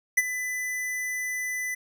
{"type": "tone with ADSR envelope", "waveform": "square", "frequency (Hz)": 2000, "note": "B6", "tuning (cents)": 21, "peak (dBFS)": -16, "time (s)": [0.17, 1.75], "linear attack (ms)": 10, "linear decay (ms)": 34, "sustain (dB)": -13, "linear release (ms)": 11, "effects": []}